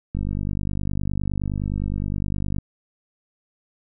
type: click train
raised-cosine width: 5 ms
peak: -14 dBFS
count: 122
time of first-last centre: 0.15-2.585 s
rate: 49.7 Hz
effects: none